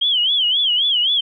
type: tone with vibrato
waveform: sine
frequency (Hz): 3152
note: G7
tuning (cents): +9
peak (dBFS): -14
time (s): 0.01-1.21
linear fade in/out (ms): 10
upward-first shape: sine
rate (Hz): 3.8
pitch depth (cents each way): 160
effects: none